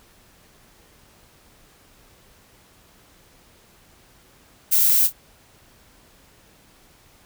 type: noise with echo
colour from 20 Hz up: violet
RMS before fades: -17 dBFS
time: 4.71-5.08 s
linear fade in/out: 20 ms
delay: 25 ms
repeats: 2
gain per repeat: -11 dB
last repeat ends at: 5.13 s
effects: pink hiss -54 dBFS RMS until 7.25 s